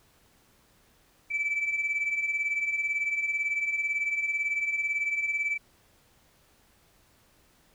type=beating tone pair; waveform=sine; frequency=2300 / 2318 Hz; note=D7 / D7; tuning=-37 / -23 cents; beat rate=18 Hz; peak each=-32 / -26 dBFS; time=1.3-5.58 s; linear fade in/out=20 ms; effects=tanh soft clip ceiling -22 dBFS + pink hiss -63 dBFS RMS until 7.74 s